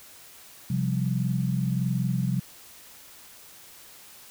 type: chord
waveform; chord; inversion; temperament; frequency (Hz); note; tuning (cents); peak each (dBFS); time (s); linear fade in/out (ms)
sine; C suspended fourth; none; equal; 130.81 / 174.61 / 196; C3 / F3 / G3; 0 / 0 / 0; -26 / -28 / -30; 0.7-2.4; 5
effects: white hiss -49 dBFS RMS until 4.3 s